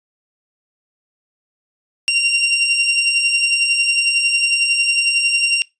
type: beating tone pair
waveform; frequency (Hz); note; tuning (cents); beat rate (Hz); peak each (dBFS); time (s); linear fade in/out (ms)
sawtooth; 2758 / 2769; F7 / F7; -22 / -15; 11; -18 / -11; 2.08-5.62; 0
effects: noise-tail reverb RT60 0.2 s tail -24 dB re dry + resampled to 22050 Hz